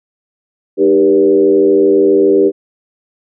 sine tone with frequency modulation, 393.3 Hz, G4, 6 cents sharp, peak -6 dBFS, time 0.77-2.52 s, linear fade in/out 50 ms, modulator 87.5 Hz, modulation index 1, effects none

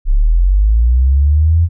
sine linear sweep, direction up, 31.96 to 86.5 Hz, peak -7 dBFS, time 0.05-1.69 s, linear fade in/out 50 ms, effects none

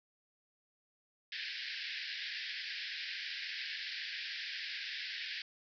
pink band-pass noise, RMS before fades -42 dBFS, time 1.32-5.42 s, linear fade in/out 2 ms, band 1600 to 5200 Hz, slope 96 dB/octave, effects none

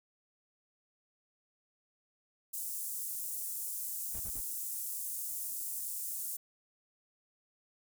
pink high-pass noise, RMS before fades -39 dBFS, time 2.53-6.37 s, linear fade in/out 10 ms, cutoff 8300 Hz, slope 24 dB/octave
brown noise bursts, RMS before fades -47 dBFS, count 3, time 4.14-4.406 s, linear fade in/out 5 ms, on 58 ms, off 46 ms
effects none

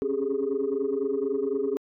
sine tone cluster, 269.4 / 279.2 / 399.5 / 423.5 Hz, C#4 / C#4 / G4 / G#4, -49 / +13 / +33 / +34 cents, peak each -32 / -35 / -27 / -27 dBFS, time 0.02-1.77 s, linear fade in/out 0 ms, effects tanh soft clip ceiling -18 dBFS

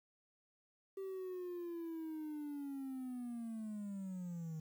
triangle linear sweep, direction down, 389.5 to 155.56 Hz, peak -39 dBFS, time 0.97-4.6 s, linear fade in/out 5 ms, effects tanh soft clip ceiling -35 dBFS + 11-bit

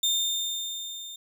30% pulse tone with level ramp, 3621 Hz, A7, 49 cents sharp, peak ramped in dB -19 to -36 dBFS, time 0.03-1.16 s, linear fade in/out 5 ms, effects none

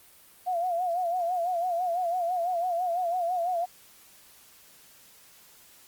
sine tone with vibrato, 705 Hz, F5, 16 cents sharp, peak -25 dBFS, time 0.46-3.66 s, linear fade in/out 20 ms, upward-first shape sine, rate 6 Hz, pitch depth 87 cents each way, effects white hiss -55 dBFS RMS until 5.87 s + Opus 32 kbps

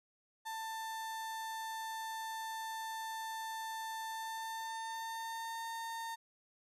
35% pulse tone with pitch glide, 890 to 911.9 Hz, A5 to A#5, +20 to -38 cents, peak -38 dBFS, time 0.45-6.16 s, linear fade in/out 20 ms, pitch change +42 cents, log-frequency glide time 4.07-5.68 s, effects resampled to 32000 Hz

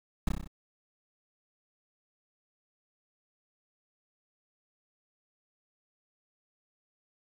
brown noise with echo, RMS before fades -25 dBFS, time 0.27-0.29 s, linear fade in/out 5 ms, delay 31 ms, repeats 6, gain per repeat -3 dB, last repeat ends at 0.476 s, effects none

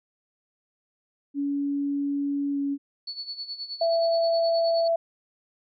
sine tone with pitch glide, 283 to 280.7 Hz, C#4 to C#4, +36 to +22 cents, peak -24 dBFS, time 1.34-2.78 s, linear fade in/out 50 ms, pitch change -14 cents, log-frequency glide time 2.52-2.58 s
sine tone with tremolo, 4435 Hz, C#8, in tune, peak -30 dBFS, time 3.07-4.88 s, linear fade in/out 5 ms, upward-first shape sine, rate 9.5 Hz, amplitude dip 75%
sine tone, 667 Hz, E5, 20 cents sharp, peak -20 dBFS, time 3.81-4.96 s, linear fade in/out 5 ms
effects none

